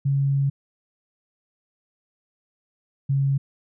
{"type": "tone pair in turn", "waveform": "sine", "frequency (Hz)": [138.59, 137.63], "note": ["C#3", "C#3"], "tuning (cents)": [0, -12], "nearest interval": "unison", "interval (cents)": 12, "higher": "first", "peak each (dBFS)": -18, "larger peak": "neither", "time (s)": [[0.05, 0.5], [3.09, 3.38]], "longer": "first", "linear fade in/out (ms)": 10, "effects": []}